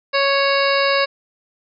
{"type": "harmonic tone", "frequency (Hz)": 554.4, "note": "C#5", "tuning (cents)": 0, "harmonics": [1, 2, 3, 4, 5, 7, 8, 9], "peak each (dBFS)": [-18, -21, -23, -24, -25, -26, -27, -28], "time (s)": [0.13, 1.06], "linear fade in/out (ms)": 20, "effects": []}